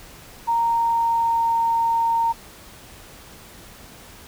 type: tone with pitch glide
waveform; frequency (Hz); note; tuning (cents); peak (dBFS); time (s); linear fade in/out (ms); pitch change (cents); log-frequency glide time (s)
sine; 928 to 920; A#5 to A#5; -8 to -23; -17; 0.47-2.33; 20; -15; 0.58-1.55
effects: pink hiss -44 dBFS RMS until 4.27 s